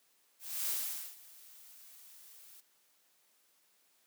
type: noise with ADSR envelope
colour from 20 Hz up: blue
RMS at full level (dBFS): -34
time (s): 0.39-2.61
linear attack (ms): 280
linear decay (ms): 480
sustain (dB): -22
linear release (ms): 13
effects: white hiss -71 dBFS RMS until 4.06 s + high-pass 200 Hz 12 dB/octave